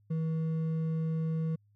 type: tone with hard clipping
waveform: triangle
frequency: 160.6 Hz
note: E3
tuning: 45 cents flat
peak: -30 dBFS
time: 0.1-1.56 s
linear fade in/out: 10 ms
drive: 8 dB
effects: added 103 Hz sine -63 dBFS peak until 1.75 s